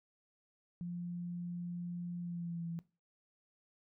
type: tone with pitch glide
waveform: sine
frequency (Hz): 174.61 to 167.88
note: F3 to E3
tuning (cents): 0 to +32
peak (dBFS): -38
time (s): 0.81-2.79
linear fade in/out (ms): 0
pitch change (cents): -68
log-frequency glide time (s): 2.2-2.67
effects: noise-tail reverb RT60 0.3 s tail -19 dB re dry